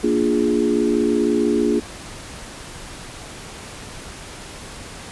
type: chord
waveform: sine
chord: Bb dominant seventh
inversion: none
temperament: equal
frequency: 233.1 / 293.7 / 349.2 / 415.3 Hz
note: Bb3 / D4 / F4 / Ab4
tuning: 0 / 0 / 0 / 0 cents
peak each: -21 dBFS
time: 0.03-1.8 s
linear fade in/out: 10 ms
effects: pink hiss -36 dBFS RMS until 5.11 s + resampled to 24000 Hz